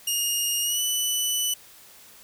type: tone with pitch glide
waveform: 15% pulse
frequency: 2844 to 2980 Hz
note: F7 to F#7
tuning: +31 to +12 cents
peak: -16 dBFS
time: 0.07-1.54 s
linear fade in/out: 5 ms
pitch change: +81 cents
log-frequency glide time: 0.62-0.81 s
effects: white hiss -50 dBFS RMS until 2.23 s